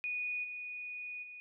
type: tone with level steps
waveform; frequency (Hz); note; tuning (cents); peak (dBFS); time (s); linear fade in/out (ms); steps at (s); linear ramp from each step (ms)
sine; 2469; D#7; -14; -34 / -40 / -46; 0.04-1.4; 0; 0.43 / 1.22; 20
effects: none